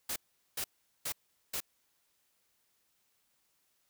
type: noise bursts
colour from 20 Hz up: white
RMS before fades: -36 dBFS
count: 4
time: 0.09-1.604 s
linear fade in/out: 5 ms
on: 71 ms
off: 410 ms
effects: white hiss -75 dBFS RMS until 3.89 s